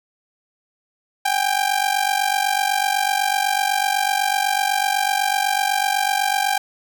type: ring-modulated tone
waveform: sawtooth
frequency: 792 Hz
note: G5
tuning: 18 cents sharp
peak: -11 dBFS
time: 1.25-6.58 s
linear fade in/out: 5 ms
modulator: 24 Hz
effects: none